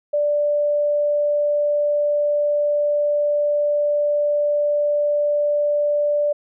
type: tone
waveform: sine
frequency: 587.3 Hz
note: D5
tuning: in tune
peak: -16 dBFS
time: 0.13-6.33 s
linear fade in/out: 10 ms
effects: none